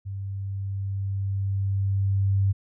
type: tone with level ramp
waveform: sine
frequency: 98 Hz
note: G2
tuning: in tune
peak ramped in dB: -30 to -18 dBFS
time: 0.05-2.53 s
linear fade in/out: 20 ms
effects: none